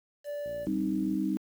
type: tone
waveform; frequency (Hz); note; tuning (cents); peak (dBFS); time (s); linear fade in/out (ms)
triangle; 582; D5; -16; -31; 0.24-0.68; 50
type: click train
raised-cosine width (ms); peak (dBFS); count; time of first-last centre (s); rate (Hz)
3; -36; 41; 0.46-1.148; 58.1
type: chord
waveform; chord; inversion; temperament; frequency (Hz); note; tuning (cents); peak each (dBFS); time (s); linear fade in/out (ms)
sine; C minor; second; equal with one note detuned; 196 / 263.9 / 311.1; G3 / C4 / Eb4; 0 / +15 / 0; -31 / -33 / -30; 0.67-1.37; 0
effects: high-pass 60 Hz 12 dB/octave + 9-bit